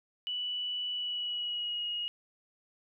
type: tone with pitch glide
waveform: sine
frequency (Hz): 2960 to 2882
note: F#7 to F#7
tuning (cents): 0 to -46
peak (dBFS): -32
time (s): 0.27-2.08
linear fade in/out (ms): 0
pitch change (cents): -46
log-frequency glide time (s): 0.91-1.88
effects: none